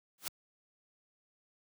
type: noise with exponential growth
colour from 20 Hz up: white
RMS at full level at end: -33 dBFS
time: 0.18-0.28 s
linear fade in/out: 1 ms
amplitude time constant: 20 ms
effects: high-pass 100 Hz 12 dB/octave